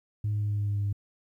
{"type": "tone with pitch steps", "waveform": "sine", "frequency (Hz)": [105.1, 104.49, 103.89, 103.29, 102.7, 102.11, 101.52, 100.94], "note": ["G#2", "G#2", "G#2", "G#2", "G#2", "G#2", "G#2", "G#2"], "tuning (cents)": [21, 11, 1, -9, -19, -29, -39, -49], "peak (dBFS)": -24, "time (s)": [0.24, 0.928], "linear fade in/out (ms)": 5, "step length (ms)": 86, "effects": ["tanh soft clip ceiling -23 dBFS", "11-bit"]}